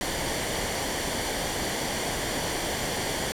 pink noise with comb filter, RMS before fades -29 dBFS, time 0.01-3.32 s, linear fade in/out 0 ms, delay 0.77 ms, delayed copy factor -0.5, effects low-pass 11000 Hz 12 dB/octave

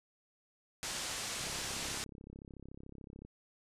white low-pass noise, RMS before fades -40 dBFS, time 0.83-2.04 s, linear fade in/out 0 ms, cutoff 8500 Hz, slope 24 dB/octave
click train, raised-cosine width 3 ms, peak -37 dBFS, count 63, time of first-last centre 1.41-3.25 s, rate 33.7 Hz
effects resampled to 32000 Hz

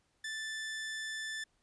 sawtooth tone, 1760 Hz, A6, in tune, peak -34 dBFS, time 0.24-1.44 s, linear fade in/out 5 ms, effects pink hiss -75 dBFS RMS until 1.62 s + resampled to 22050 Hz

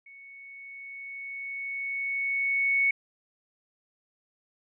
sine tone with level ramp, 2217 Hz, C#7, in tune, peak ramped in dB -47 to -20 dBFS, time 0.06-2.91 s, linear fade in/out 5 ms, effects none

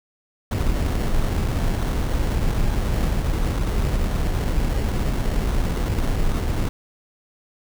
brown noise with sample-and-hold, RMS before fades -21 dBFS, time 0.51-6.69 s, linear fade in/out 2 ms, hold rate 2450 Hz, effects none

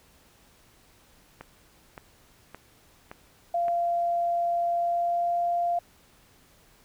click train, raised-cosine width 0.5 ms, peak -25 dBFS, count 5, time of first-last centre 1.41-3.683 s, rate 1.76 Hz
sine tone with pitch glide, 690 to 694.4 Hz, F5 to F5, -21 to -10 cents, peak -23 dBFS, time 3.54-5.79 s, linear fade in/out 5 ms, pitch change +11 cents, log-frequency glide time 4.76-5.39 s
effects pink hiss -59 dBFS RMS until 6.84 s

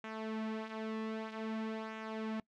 sawtooth tone with flanger, 220 Hz, A3, in tune, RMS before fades -40 dBFS, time 0.04-2.4 s, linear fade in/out 2 ms, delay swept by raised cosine 0.21 to 5.91 ms, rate 0.52 Hz, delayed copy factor -0.6, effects noise-tail reverb RT60 0.1 s tail -23 dB re dry + low-pass 3000 Hz 12 dB/octave

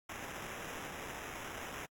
blue noise with sample-and-hold, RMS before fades -45 dBFS, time 0.09-1.86 s, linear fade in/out 5 ms, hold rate 4410 Hz, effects AAC 64 kbps

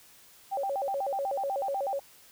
sine tone with vibrato, 661 Hz, E5, 5 cents sharp, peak -28 dBFS, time 0.51-2 s, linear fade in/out 20 ms, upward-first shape square, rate 8.1 Hz, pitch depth 300 cents each way, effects white hiss -56 dBFS RMS until 2.31 s

